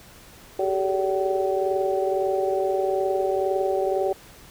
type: tone cluster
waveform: sine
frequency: 382.3 / 404.5 / 424 / 573 / 764 Hz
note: G4 / G#4 / G#4 / D5 / G5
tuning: -43 / -46 / +36 / -43 / -45 cents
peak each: -24 / -33 / -31 / -26 / -28 dBFS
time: 0.59-4.13 s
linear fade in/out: 5 ms
effects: pink hiss -48 dBFS RMS until 4.5 s